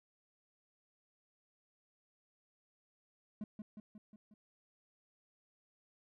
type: tone with echo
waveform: triangle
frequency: 211.8 Hz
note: G#3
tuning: 34 cents sharp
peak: -37 dBFS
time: 3.41-3.44 s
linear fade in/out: 2 ms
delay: 180 ms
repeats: 5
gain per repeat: -4 dB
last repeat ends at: 4.34 s
effects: none